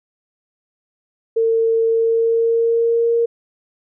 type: tone with pitch glide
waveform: sine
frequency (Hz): 453.4 to 465.9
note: A#4 to A#4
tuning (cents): -48 to -1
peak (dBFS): -13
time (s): 1.36-3.26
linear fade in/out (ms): 10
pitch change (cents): +47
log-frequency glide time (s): 1.87-3.15
effects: none